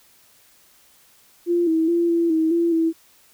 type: tone with pitch steps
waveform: sine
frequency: 346.2 / 322.8 / 341.5 / 337.3 / 319.8 / 338.8 / 326.6 Hz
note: F4 / E4 / F4 / E4 / D#4 / E4 / E4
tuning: -15 / -36 / -39 / +40 / +48 / +48 / -16 cents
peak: -16 dBFS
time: 1.46-2.93 s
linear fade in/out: 50 ms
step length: 210 ms
effects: white hiss -55 dBFS RMS until 3.33 s